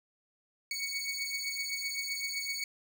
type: beating tone pair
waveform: 20% pulse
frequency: 2228 / 2235.8 Hz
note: C#7 / C#7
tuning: +8 / +14 cents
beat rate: 7.8 Hz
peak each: -31 / -33 dBFS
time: 0.71-2.64 s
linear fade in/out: 2 ms
effects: none